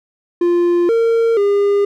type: tone with pitch steps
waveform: triangle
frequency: 348.2 / 458.7 / 404.3 Hz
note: F4 / A#4 / G#4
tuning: -5 / -28 / -46 cents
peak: -9 dBFS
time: 0.41-1.85 s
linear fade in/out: 5 ms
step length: 480 ms
effects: none